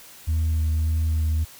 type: tone with vibrato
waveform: sine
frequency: 79.2 Hz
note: D#2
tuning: 31 cents sharp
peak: -17 dBFS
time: 0.27-1.45 s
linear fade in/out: 20 ms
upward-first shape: triangle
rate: 1.7 Hz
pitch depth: 20 cents each way
effects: tanh soft clip ceiling -18 dBFS + white hiss -46 dBFS RMS until 1.59 s